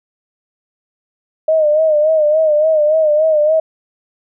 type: tone with vibrato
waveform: sine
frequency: 617 Hz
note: D#5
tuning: 15 cents flat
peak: -9 dBFS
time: 1.48-3.6 s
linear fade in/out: 5 ms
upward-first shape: sine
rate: 3.5 Hz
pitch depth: 66 cents each way
effects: none